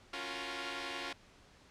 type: chord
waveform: 5% pulse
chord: Gb major seventh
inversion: second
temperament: equal with one note detuned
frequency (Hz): 277.2 / 349.2 / 366 / 466.2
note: Db4 / F4 / Gb4 / Bb4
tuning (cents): 0 / 0 / -19 / 0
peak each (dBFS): -32 / -31 / -36 / -35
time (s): 0.13-1.13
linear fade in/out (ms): 5
effects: pink hiss -61 dBFS RMS until 1.7 s + low-pass 6000 Hz 12 dB/octave